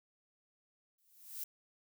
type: noise with exponential growth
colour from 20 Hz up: violet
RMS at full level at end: -39 dBFS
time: 0.98-1.44 s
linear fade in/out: 5 ms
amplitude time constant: 100 ms
effects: none